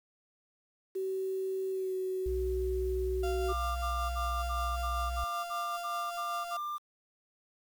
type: tone with pitch glide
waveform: sine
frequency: 380.8 to 374.3 Hz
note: F#4 to F#4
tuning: +50 to +20 cents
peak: -31 dBFS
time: 0.95-3.53 s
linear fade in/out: 10 ms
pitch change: -30 cents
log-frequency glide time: 1.71-1.94 s
type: tone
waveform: sine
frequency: 61.74 Hz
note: B1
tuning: in tune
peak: -33 dBFS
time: 2.26-5.24 s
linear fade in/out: 0 ms
type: tone with tremolo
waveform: 35% pulse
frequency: 693 Hz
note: F5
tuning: 14 cents flat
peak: -34 dBFS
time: 3.23-6.57 s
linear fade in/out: 5 ms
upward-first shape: sine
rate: 5.2 Hz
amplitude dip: 30%
type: tone bursts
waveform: triangle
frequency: 1193 Hz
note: D6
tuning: 27 cents sharp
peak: -32 dBFS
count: 10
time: 3.48-6.784 s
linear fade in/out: 20 ms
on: 280 ms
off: 56 ms
effects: 9-bit